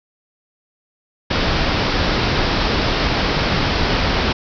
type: low-pass noise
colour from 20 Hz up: pink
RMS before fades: -18 dBFS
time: 1.3-4.33 s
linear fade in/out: 10 ms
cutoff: 5400 Hz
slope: 96 dB/octave
effects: none